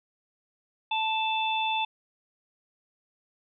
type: harmonic tone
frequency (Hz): 880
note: A5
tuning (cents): 0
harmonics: 1 / 3 / 4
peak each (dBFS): -27 / -31 / -32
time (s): 0.91-1.85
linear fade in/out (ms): 5
effects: none